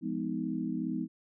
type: chord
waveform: sine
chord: F half-diminished seventh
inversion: none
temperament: just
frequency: 174.61 / 209.5 / 251.4 / 314.3 Hz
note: F3 / Ab3 / Cb4 / Eb4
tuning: 0 / +15 / +31 / +18 cents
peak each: -38 / -37 / -35 / -36 dBFS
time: 0.01-1.08 s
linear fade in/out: 50 ms
effects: none